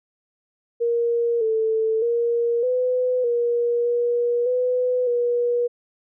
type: tone with pitch steps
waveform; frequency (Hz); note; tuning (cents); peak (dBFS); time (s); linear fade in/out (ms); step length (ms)
sine; 470 / 442.5 / 470.4 / 503 / 475.7 / 479 / 500 / 481.4; A#4 / A4 / A#4 / B4 / A#4 / A#4 / B4 / B4; +14 / +10 / +16 / +32 / +35 / +47 / +21 / -44; -18; 0.8-5.68; 20; 610
effects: none